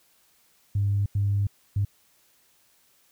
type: tone bursts at uneven times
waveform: sine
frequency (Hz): 100.6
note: G2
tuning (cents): +45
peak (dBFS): -20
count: 3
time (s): 0.75-1.06 / 1.15-1.47 / 1.76-1.85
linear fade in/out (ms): 5
effects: tanh soft clip ceiling -16 dBFS + white hiss -63 dBFS RMS until 3.11 s